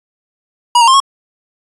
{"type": "tone with pitch steps", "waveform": "square", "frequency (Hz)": [963, 927, 1057, 1096], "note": ["B5", "A#5", "C6", "C#6"], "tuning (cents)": [-44, -10, 17, -20], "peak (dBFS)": -6, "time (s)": [0.75, 1.002], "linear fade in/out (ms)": 5, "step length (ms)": 63, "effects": ["resampled to 24000 Hz"]}